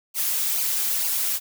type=noise with flanger; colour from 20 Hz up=blue; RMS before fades=-24 dBFS; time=0.14-1.4 s; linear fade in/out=50 ms; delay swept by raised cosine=0.53 to 6.03 ms; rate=2.2 Hz; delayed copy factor=-0.8; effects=none